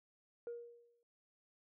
sine tone with exponential decay, 473.3 Hz, A#4, 26 cents sharp, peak -38 dBFS, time 0.47-1.03 s, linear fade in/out 1 ms, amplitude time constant 120 ms, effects tanh soft clip ceiling -39 dBFS

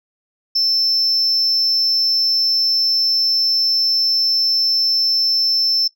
sine tone, 5320 Hz, E8, 15 cents sharp, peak -11 dBFS, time 0.55-5.88 s, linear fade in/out 10 ms, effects noise-tail reverb RT60 0.1 s tail -19 dB re dry + tanh soft clip ceiling -12 dBFS

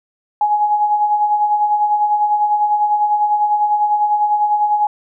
sine tone with tremolo, 837 Hz, G#5, 13 cents sharp, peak -10 dBFS, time 0.41-4.87 s, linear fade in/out 2 ms, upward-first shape sine, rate 10 Hz, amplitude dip 50%, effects none

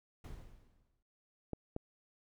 brown noise with exponential decay, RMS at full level -43 dBFS, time 0.24-1.03 s, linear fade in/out 5 ms, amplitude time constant 170 ms
clicks, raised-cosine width 2 ms, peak -25 dBFS, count 2, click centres 1.533 / 1.764 s
effects none

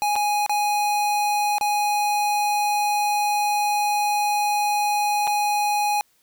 square tone with dropouts, 830 Hz, G#5, 1 cent flat, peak -20 dBFS, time 0.02-6.01 s, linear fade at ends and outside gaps 0 ms, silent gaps 0.156-0.162 / 0.463-0.495 / 1.583-1.611 / 5.271-5.275 s, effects white hiss -63 dBFS RMS until 6.22 s

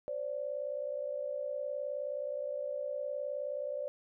sine tone pair together, 521.7 / 581 Hz, C5 / D5, -5 / -19 cents, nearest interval major second, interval 186 cents, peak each -39 / -36 dBFS, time 0.08-3.88 s, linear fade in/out 0 ms, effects none

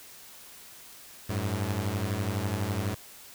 sawtooth beating tone pair, 94.8 / 106.8 Hz, F#2 / G#2, +43 / +49 cents, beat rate 12 Hz, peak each -27 dBFS, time 1.29-2.95 s, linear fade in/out 10 ms, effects white hiss -49 dBFS RMS until 3.34 s

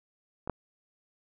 clicks, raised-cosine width 1 ms, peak -25 / -14 dBFS, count 2, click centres 0.475 / 0.497 s, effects none

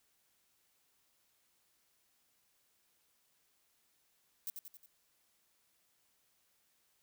violet noise with echo, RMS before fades -40 dBFS, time 4.47-4.5 s, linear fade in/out 0 ms, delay 90 ms, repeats 4, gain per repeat -5 dB, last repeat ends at 4.86 s, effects white hiss -75 dBFS RMS until 7.02 s

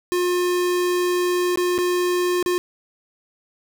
square tone with dropouts, 356.9 Hz, F4, 38 cents sharp, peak -19 dBFS, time 0.12-2.58 s, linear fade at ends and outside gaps 0 ms, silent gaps 1.558-1.574 / 1.78-1.786 / 2.427-2.461 s, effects none

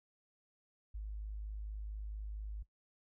sine tone, 52.2 Hz, G#1, 10 cents sharp, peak -40 dBFS, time 0.94-2.63 s, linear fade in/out 10 ms, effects noise-tail reverb RT60 0.1 s tail -17 dB re dry

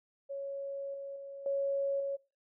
sine tone with level steps, 554.4 Hz, C#5, in tune, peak -36 / -39 / -42 / -29 / -32 dBFS, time 0.29-2.17 s, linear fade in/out 20 ms, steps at 0.94 / 1.16 / 1.46 / 2 s, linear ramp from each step 2 ms, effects noise-tail reverb RT60 0.3 s tail -21 dB re dry

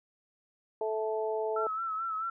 harmonic tone, 218.3 Hz, A3, 13 cents flat, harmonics 2 / 3 / 4, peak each -31 / -35 / -37 dBFS, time 0.81-1.67 s, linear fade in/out 2 ms
sine tone with vibrato, 1318.5 Hz, E6, in tune, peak -31 dBFS, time 1.56-2.3 s, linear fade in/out 5 ms, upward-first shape sine, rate 4.6 Hz, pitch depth 54 cents each way
effects none

